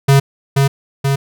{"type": "tone with echo", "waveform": "square", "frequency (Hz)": 137.9, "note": "C#3", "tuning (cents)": -9, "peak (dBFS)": -7, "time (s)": [0.08, 0.2], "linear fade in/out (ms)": 10, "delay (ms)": 480, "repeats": 2, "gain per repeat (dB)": -3, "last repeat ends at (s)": 1.16, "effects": []}